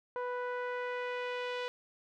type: tone with low-pass filter sweep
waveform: sawtooth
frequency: 493.9 Hz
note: B4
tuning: in tune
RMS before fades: -37 dBFS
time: 0.16-1.68 s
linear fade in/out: 0 ms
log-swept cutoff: 1200 to 3400 Hz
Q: 1.6
effects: none